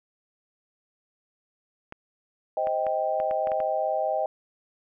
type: clicks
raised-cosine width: 0.5 ms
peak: -23 dBFS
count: 8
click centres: 1.924 / 2.671 / 2.867 / 3.201 / 3.311 / 3.472 / 3.518 / 3.603 s
type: chord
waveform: sine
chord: C minor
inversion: none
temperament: just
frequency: 523.3 / 627.9 / 784.9 Hz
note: C5 / Eb5 / G5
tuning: 0 / +16 / +2 cents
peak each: -31 / -26 / -28 dBFS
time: 2.57-4.26 s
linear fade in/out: 2 ms
effects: none